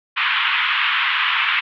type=band-pass noise; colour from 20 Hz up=white; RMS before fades=-19 dBFS; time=0.16-1.61 s; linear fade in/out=20 ms; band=1000 to 3200 Hz; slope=48 dB/octave; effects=none